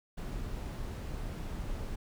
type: noise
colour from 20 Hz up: brown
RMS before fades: -38 dBFS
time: 0.17-1.96 s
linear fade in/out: 10 ms
effects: none